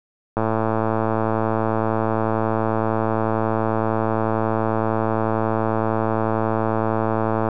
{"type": "click train", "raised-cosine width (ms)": 1, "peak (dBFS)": -7, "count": 791, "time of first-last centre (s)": [0.37, 7.487], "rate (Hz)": 111, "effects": []}